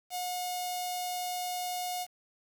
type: tone with notch filter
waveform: sawtooth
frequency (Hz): 722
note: F#5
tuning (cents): -43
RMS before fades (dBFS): -35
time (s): 0.1-2.07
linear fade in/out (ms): 50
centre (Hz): 1500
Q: 0.53
effects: 9-bit